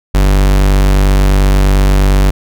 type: tone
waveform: 45% pulse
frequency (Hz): 48.53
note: G1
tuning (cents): -17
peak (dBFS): -6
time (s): 0.14-2.31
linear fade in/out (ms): 10
effects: none